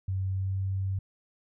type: tone with pitch glide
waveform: sine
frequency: 95.1 to 96.09 Hz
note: F#2 to G2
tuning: +48 to -34 cents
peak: -27 dBFS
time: 0.08-0.99 s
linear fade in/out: 5 ms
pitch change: +18 cents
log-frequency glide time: 0.29-0.57 s
effects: none